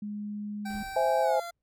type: tone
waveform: sine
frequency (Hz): 207.7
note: G#3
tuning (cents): 0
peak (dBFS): -33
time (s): 0.02-0.83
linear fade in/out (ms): 5
type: tone with pitch glide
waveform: 25% pulse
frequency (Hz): 776 to 687.4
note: G5 to F5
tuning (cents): -18 to -28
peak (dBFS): -33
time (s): 0.65-1.51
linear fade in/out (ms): 10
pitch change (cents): -210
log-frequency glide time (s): 1.22-1.4
type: noise with exponential decay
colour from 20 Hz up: brown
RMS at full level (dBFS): -43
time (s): 0.7-1.62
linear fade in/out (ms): 0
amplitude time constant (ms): 200
type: chord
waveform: sine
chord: C augmented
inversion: none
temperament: equal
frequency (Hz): 523.3 / 659.3 / 830.6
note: C5 / E5 / G#5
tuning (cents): 0 / 0 / 0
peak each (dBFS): -27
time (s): 0.96-1.4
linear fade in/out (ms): 5
effects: none